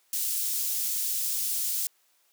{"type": "high-pass noise", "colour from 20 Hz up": "white", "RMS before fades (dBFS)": -29, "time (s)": [0.13, 1.87], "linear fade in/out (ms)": 2, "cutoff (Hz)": 5500, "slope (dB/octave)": 12, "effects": ["white hiss -67 dBFS RMS until 2.32 s", "high-pass 400 Hz 12 dB/octave"]}